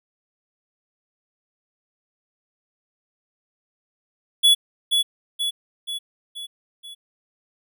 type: tone with echo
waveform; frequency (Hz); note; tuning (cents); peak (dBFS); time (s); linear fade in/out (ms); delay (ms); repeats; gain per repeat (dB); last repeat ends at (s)
square; 3400; G#7; +40; -12; 4.43-4.55; 20; 480; 5; -5; 6.95
effects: none